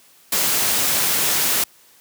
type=noise; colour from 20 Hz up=white; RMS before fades=-19 dBFS; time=0.32-1.64 s; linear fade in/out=5 ms; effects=white hiss -52 dBFS RMS until 2 s + high-pass 100 Hz 12 dB/octave